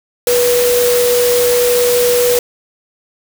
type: tone in noise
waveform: sine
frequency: 487.2 Hz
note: B4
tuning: 24 cents flat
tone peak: -10 dBFS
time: 0.27-2.39 s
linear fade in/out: 2 ms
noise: white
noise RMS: -18 dBFS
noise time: 0.27-2.39 s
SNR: +5 dB
effects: none